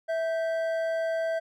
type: tone pair together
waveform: triangle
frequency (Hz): 655 / 1557.9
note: E5 / G6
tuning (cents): -11 / -11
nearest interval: octave + minor third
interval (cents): 1500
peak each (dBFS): -24 / -36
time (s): 0.08-1.4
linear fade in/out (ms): 20
effects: none